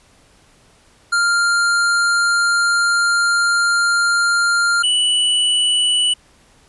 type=tone pair in turn; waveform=square; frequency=1396.9 / 2960 Hz; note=F6 / F#7; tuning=0 / 0 cents; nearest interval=octave + minor second; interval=1300 cents; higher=second; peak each=-14 dBFS; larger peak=neither; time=1.12-4.83 / 4.83-6.14 s; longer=first; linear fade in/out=10 ms; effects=pink hiss -52 dBFS RMS until 6.68 s + resampled to 24000 Hz